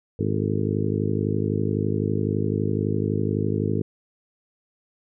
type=harmonic tone with a mistuned harmonic; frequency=51.9 Hz; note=G#1; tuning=in tune; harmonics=2 / 3 / 4 / 5 / 6 / 7 / 8 / 9; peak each=-26 / -28 / -29 / -30 / -31 / -31 / -32 / -33 dBFS; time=0.19-3.82 s; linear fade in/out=5 ms; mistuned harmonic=9; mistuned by=-52 cents; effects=none